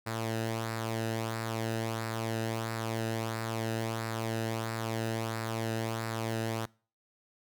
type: tone with flanger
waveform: sawtooth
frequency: 112.8 Hz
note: A2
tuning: 44 cents sharp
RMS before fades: -34 dBFS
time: 0.06-6.66 s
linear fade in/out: 10 ms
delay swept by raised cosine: 0.31 to 0.91 ms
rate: 1.5 Hz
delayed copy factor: -0.55
effects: noise-tail reverb RT60 0.4 s tail -24 dB re dry